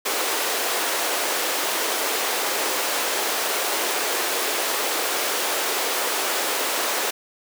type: high-pass noise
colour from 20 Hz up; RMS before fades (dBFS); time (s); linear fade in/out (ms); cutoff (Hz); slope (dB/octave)
pink; -24; 0.05-7.11; 10; 380; 24
effects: none